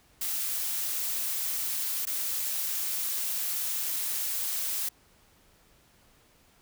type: noise with dropouts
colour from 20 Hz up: blue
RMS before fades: -31 dBFS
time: 0.21-4.89 s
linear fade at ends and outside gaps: 5 ms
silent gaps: 2.054-2.069 s
effects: pink hiss -62 dBFS RMS until 6.61 s